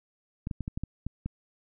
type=clicks; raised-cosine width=5 ms; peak=-20 dBFS; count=8; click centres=0.471 / 0.512 / 0.607 / 0.679 / 0.775 / 0.836 / 1.066 / 1.26 s; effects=none